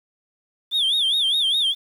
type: tone with vibrato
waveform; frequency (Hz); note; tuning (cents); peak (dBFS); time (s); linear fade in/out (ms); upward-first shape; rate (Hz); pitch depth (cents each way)
sine; 3431; A7; -44; -15; 0.71-1.75; 50; sine; 4.9; 160
effects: tanh soft clip ceiling -16 dBFS + 8-bit